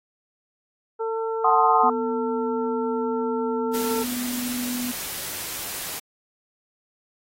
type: harmonic tone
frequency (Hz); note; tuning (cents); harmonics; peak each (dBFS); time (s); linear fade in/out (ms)
449.1; A4; +35; 1 / 2 / 3; -25 / -31 / -35; 0.99-4.04; 20
type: chord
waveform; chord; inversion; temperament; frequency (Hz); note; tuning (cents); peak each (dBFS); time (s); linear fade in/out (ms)
sine; F# diminished seventh; none; equal; 740 / 880 / 1046.5 / 1244.5; F#5 / A5 / C6 / Eb6; 0 / 0 / 0 / 0; -21; 1.44-1.9; 5
type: tone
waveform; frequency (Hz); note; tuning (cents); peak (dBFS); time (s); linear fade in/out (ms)
sine; 246.4; B3; -4; -27; 1.83-4.92; 10
type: noise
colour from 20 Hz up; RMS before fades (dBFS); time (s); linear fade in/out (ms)
white; -32; 3.73-6; 20
effects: AAC 48 kbps